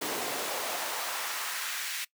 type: noise with high-pass filter sweep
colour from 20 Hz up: pink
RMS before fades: -34 dBFS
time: 0.01-2.05 s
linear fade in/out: 10 ms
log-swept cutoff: 320 to 2100 Hz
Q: 1.2
effects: noise-tail reverb RT60 0.1 s tail -21 dB re dry